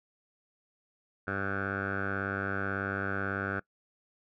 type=tone with low-pass filter; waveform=10% pulse; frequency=98.2 Hz; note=G2; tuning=4 cents sharp; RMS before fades=-33 dBFS; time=1.27-3.6 s; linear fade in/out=10 ms; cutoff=1500 Hz; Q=6.7; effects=noise-tail reverb RT60 0.1 s tail -22 dB re dry